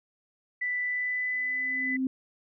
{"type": "tone with pitch glide", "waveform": "sine", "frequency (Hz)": [1982, 2002], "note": ["B6", "B6"], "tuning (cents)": [6, 23], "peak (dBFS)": -27, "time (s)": [0.61, 1.97], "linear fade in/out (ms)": 10, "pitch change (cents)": 17, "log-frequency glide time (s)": [0.81, 1.31]}
{"type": "tone with exponential growth", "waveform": "sine", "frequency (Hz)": 261.6, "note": "C4", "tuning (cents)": 0, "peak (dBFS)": -23, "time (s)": [1.33, 2.07], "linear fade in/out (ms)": 2, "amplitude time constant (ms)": 160}
{"effects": []}